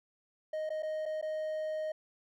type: tone with dropouts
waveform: triangle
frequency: 622.3 Hz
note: D#5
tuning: in tune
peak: -31 dBFS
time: 0.53-1.92 s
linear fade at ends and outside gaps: 5 ms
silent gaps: 0.693-0.702 / 0.824-0.83 / 1.056-1.06 / 1.214-1.225 s
effects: none